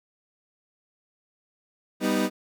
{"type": "chord", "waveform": "30% pulse", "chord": "G augmented", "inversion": "none", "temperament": "equal", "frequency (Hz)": [196, 246.9, 311.1], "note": ["G3", "B3", "D#4"], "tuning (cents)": [0, 0, 0], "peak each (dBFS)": -24, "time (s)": [2, 2.3], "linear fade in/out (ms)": 50, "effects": []}